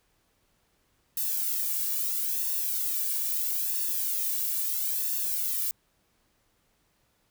violet noise with flanger, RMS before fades -29 dBFS, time 1.17-5.71 s, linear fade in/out 2 ms, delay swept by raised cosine 1.1 to 1.79 ms, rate 0.76 Hz, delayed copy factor +0.8, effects pink hiss -70 dBFS RMS until 7.3 s

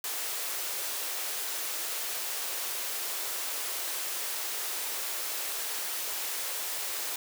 white high-pass noise, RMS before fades -34 dBFS, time 0.04-7.16 s, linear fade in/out 2 ms, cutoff 360 Hz, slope 24 dB/octave, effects none

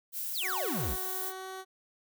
violet noise, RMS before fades -36 dBFS, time 0.12-1.33 s, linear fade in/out 50 ms
square exponential sweep, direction down, 5650 to 41.75 Hz, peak -33 dBFS, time 0.33-0.97 s, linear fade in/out 50 ms
15% pulse tone with pitch glide, 372.2 to 378.1 Hz, F#4 to F#4, +10 to +38 cents, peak -33 dBFS, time 0.41-1.65 s, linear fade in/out 50 ms, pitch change +28 cents, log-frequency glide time 0.91-1.48 s
effects none

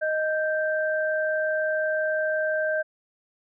sine tone pair together, 622.3 / 1568 Hz, D#5 / G6, 0 / 0 cents, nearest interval octave + major third, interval 1600 cents, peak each -24 / -27 dBFS, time 0.01-2.83 s, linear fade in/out 20 ms, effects none

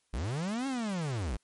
45% pulse linear two-way sweep, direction up then down, 46.41 to 277.2 to 46.41 Hz, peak -31 dBFS, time 0.13-1.37 s, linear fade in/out 10 ms, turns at 0.67 s, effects white hiss -74 dBFS RMS until 1.43 s + MP3 48 kbps

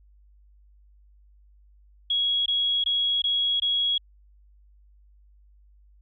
sine tone bursts, 3322 Hz, G#7, in tune, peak -21 dBFS, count 5, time 2.1-3.98 s, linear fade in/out 5 ms, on 360 ms, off 20 ms, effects added 50 Hz sine -53 dBFS peak until 6.01 s

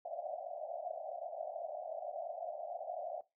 pink band-pass noise, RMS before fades -43 dBFS, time 0.05-3.21 s, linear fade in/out 2 ms, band 590 to 740 Hz, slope 96 dB/octave, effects noise-tail reverb RT60 0.2 s tail -17 dB re dry

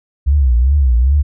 sine tone with vibrato, 65.41 Hz, C2, in tune, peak -8 dBFS, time 0.26-1.23 s, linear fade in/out 20 ms, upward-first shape triangle, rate 2.5 Hz, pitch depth 230 cents each way, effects none

